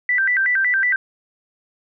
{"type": "tone with vibrato", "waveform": "sine", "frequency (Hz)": 1760, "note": "A6", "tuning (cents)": 0, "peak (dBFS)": -15, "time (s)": [0.09, 0.96], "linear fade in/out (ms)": 2, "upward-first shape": "square", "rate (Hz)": 5.4, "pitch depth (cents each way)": 200, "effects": []}